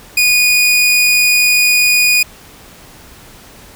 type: tone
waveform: sawtooth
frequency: 2463 Hz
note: D#7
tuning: 18 cents flat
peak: -5 dBFS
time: 0.17-2.23 s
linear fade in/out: 5 ms
effects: pink hiss -39 dBFS RMS until 3.75 s